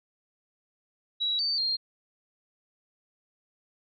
sine tone with pitch steps, 3889 / 4576 / 4211 Hz, B7 / D8 / C8, -27 / -46 / +10 cents, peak -25 dBFS, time 1.2-1.77 s, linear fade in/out 20 ms, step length 190 ms, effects none

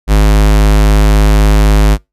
square tone, 51.91 Hz, G#1, in tune, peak -5 dBFS, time 0.07-1.98 s, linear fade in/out 50 ms, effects noise-tail reverb RT60 0.2 s tail -25 dB re dry + resampled to 32000 Hz

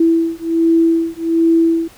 sine beating tone pair, 329.6 / 330.9 Hz, E4 / E4, 0 / +7 cents, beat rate 1.3 Hz, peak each -14 dBFS, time 0-1.88 s, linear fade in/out 5 ms, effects pink hiss -44 dBFS RMS until 1.97 s

